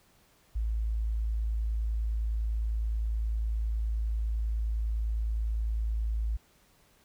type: tone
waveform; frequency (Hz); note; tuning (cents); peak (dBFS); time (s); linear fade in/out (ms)
sine; 54.9; A1; -3; -27; 0.55-6.37; 10
effects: pink hiss -64 dBFS RMS until 7.04 s